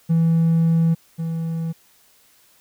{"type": "tone pair in turn", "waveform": "triangle", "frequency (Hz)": [164.81, 164.06], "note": ["E3", "E3"], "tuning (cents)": [0, -8], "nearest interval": "unison", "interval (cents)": 8, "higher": "first", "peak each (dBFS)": [-11, -20], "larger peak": "first", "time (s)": [[0.09, 0.95], [1.18, 1.73]], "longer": "first", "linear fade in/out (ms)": 20, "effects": ["tanh soft clip ceiling -9 dBFS", "white hiss -56 dBFS RMS until 2.6 s"]}